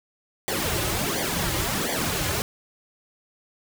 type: noise with flanger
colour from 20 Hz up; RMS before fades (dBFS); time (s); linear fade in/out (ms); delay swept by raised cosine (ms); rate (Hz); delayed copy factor
pink; -26; 0.48-2.42; 0; 0.74 to 4.44; 1.4; -1
effects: none